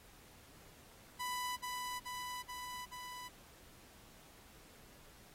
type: tone with echo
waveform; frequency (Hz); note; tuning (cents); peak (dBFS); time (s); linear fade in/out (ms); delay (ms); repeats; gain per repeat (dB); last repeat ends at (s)
sawtooth; 994; B5; +11; -34; 1.19-1.57; 20; 430; 4; -2; 3.29
effects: pink hiss -61 dBFS RMS until 5.34 s + AAC 48 kbps